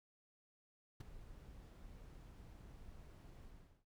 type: noise with ADSR envelope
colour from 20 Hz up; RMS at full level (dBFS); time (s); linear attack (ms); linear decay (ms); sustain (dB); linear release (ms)
brown; -43; 1-3.85; 7; 13; -13; 400
effects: none